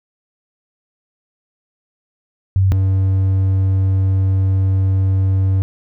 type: tone pair in turn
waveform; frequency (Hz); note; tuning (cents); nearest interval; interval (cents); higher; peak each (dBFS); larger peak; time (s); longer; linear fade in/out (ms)
sine / triangle; 95.6 / 95.6; G2 / G2; -43 / -43; unison; 0; neither; -10; neither; 2.56-2.72 / 2.72-5.62; second; 0
effects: none